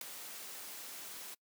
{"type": "noise with ADSR envelope", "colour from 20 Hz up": "white", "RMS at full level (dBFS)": -37, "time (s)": [0.01, 1.35], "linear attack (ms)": 4, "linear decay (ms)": 4, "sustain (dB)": -10, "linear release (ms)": 15, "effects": ["noise-tail reverb RT60 0.1 s tail -25 dB re dry", "high-pass 200 Hz 12 dB/octave"]}